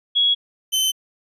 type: tone pair in turn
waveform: sine / sawtooth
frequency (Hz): 3336 / 3065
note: G#7 / G7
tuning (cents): +7 / -40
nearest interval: minor second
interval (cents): 147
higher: first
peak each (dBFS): -14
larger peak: neither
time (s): 0.15-0.35 / 0.72-0.92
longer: neither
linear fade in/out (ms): 20
effects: resampled to 32000 Hz